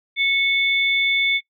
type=tone pair together; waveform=sine; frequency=2207 / 3530 Hz; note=C#7 / A7; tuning=-8 / +5 cents; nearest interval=minor sixth; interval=813 cents; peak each=-17 / -21 dBFS; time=0.16-1.41 s; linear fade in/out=50 ms; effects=noise-tail reverb RT60 0.1 s tail -22 dB re dry